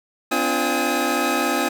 25% pulse tone cluster, 253.8 / 290.1 / 345.6 / 811 / 1270 Hz, B3 / D4 / F4 / G#5 / D#6, +47 / -21 / -18 / -41 / +35 cents, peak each -22 dBFS, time 0.31-1.69 s, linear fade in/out 10 ms, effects none

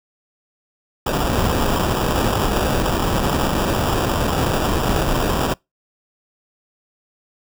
pink noise with sample-and-hold, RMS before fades -19 dBFS, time 1.06-5.54 s, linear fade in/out 5 ms, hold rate 2100 Hz, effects noise-tail reverb RT60 0.2 s tail -26 dB re dry

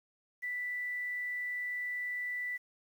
sine tone, 1975.5 Hz, B6, in tune, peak -34 dBFS, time 0.42-2.58 s, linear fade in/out 20 ms, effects 10-bit

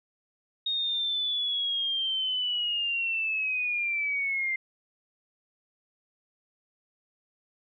sine linear sweep, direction down, 3729 to 2086 Hz, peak -26 dBFS, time 0.66-4.56 s, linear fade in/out 5 ms, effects none

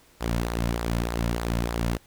sawtooth tone with flanger, 58 Hz, A#1, 8 cents flat, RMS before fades -27 dBFS, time 0.2-1.98 s, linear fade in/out 20 ms, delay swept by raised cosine 0.32 to 2.62 ms, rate 3.3 Hz, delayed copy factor -0.55, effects pink hiss -57 dBFS RMS until 2.06 s

